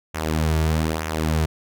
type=tone with flanger; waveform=sawtooth; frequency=79 Hz; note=D#2; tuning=27 cents sharp; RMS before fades=-22 dBFS; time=0.14-1.46 s; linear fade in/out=10 ms; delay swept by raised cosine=0.22 to 3.92 ms; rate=1.1 Hz; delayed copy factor=-0.65; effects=none